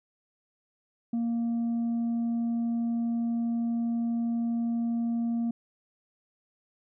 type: tone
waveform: sine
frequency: 233.1 Hz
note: A#3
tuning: in tune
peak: -23 dBFS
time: 1.13-5.51 s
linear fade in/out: 5 ms
effects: tanh soft clip ceiling -25 dBFS